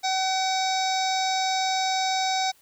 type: harmonic tone with a mistuned harmonic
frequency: 758 Hz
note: F#5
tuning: 42 cents sharp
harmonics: 1 / 2 / 3 / 5 / 6 / 7 / 8 / 9 / 10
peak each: -24 / -37 / -33 / -31 / -37 / -33 / -36 / -44 / -43 dBFS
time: 0.03-2.52 s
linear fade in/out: 20 ms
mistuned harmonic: 9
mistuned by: +43 cents
effects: white hiss -59 dBFS RMS until 2.61 s